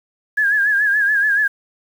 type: tone with vibrato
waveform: sine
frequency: 1661.2 Hz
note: G#6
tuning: in tune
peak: -13 dBFS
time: 0.37-1.48 s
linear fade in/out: 10 ms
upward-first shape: sine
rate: 7 Hz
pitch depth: 73 cents each way
effects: 7-bit